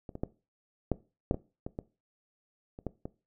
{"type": "clicks", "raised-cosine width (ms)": 2, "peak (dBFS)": [-28, -26, -17, -13, -11, -20, -23, -22, -30, -20, -24], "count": 11, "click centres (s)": [0.092, 0.154, 0.235, 0.917, 1.311, 1.344, 1.665, 1.789, 2.789, 2.867, 3.055], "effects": ["noise-tail reverb RT60 0.3 s tail -19 dB re dry"]}